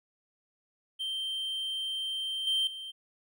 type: tone with level steps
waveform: triangle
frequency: 3136 Hz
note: G7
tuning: in tune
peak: -30 / -24 / -37 dBFS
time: 0.99-2.92 s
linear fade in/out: 20 ms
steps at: 2.47 / 2.67 s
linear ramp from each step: 2 ms
effects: none